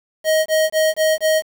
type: tone bursts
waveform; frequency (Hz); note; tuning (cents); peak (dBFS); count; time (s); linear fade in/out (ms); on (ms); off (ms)
square; 629; D#5; +19; -14; 5; 0.24-1.424; 50; 220; 21
effects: 7-bit